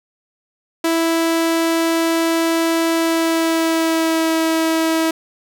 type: tone with pitch glide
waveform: sawtooth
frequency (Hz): 329.6 to 323.9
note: E4 to E4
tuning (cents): 0 to -30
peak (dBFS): -11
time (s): 0.84-5.11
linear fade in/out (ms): 5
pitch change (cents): -30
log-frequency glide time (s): 2.93-4.33
effects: none